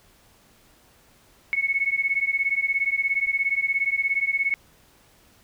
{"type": "beating tone pair", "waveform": "sine", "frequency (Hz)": [2195, 2212], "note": ["C#7", "C#7"], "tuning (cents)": [-18, -4], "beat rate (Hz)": 17, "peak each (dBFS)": -24, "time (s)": [1.53, 4.54], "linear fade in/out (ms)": 0, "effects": ["pink hiss -57 dBFS RMS until 5.43 s"]}